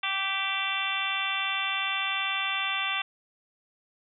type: harmonic tone with a mistuned harmonic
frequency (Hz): 388.7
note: G4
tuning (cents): -15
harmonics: 2 / 3 / 4 / 5 / 6 / 7 / 8 / 9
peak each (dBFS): -38 / -34 / -37 / -36 / -34 / -32 / -38 / -34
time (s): 0.03-3.02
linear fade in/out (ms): 5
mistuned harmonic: 5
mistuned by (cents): +29
effects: none